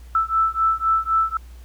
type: beating tone pair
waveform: sine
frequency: 1318.5 / 1322.4 Hz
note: E6 / E6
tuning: 0 / +5 cents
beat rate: 3.9 Hz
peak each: -20 dBFS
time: 0.15-1.37 s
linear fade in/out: 2 ms
effects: added 60 Hz sine -38 dBFS peak until 1.64 s + pink hiss -54 dBFS RMS until 1.64 s